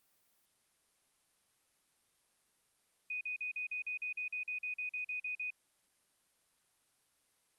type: tone bursts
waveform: sine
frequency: 2489 Hz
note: D#7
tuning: in tune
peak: -36 dBFS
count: 16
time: 3.1-5.505 s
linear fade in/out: 5 ms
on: 110 ms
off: 43 ms
effects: white hiss -74 dBFS RMS until 7.58 s + Opus 32 kbps